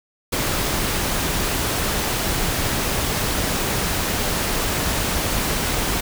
pink noise, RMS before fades -22 dBFS, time 0.32-6.01 s, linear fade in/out 10 ms, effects none

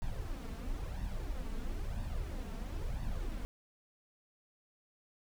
brown noise with flanger, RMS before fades -38 dBFS, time 0.02-3.45 s, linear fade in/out 0 ms, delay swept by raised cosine 1.1 to 4.5 ms, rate 1 Hz, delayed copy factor +0.65, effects none

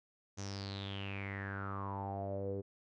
sawtooth tone with low-pass filter sweep, 98.6 Hz, G2, 11 cents sharp, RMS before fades -41 dBFS, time 0.37-2.62 s, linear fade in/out 20 ms, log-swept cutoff 6300 to 420 Hz, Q 8.8, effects none

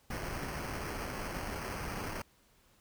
pink noise with sample-and-hold, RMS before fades -39 dBFS, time 0.1-2.22 s, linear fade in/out 5 ms, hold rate 3675 Hz, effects pink hiss -67 dBFS RMS until 2.8 s

